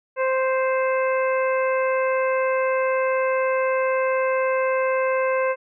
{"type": "harmonic tone", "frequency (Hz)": 523, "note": "C5", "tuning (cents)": -1, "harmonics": [1, 2, 3, 4, 5], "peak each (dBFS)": [-20, -26, -30, -32, -34], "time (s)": [0.16, 5.56], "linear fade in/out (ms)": 50, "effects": []}